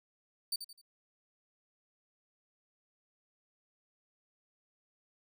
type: tone with echo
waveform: sawtooth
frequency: 4592 Hz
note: D8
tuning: 40 cents flat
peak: -29 dBFS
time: 0.52-0.56 s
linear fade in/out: 5 ms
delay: 85 ms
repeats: 3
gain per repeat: -9 dB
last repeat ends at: 0.815 s
effects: none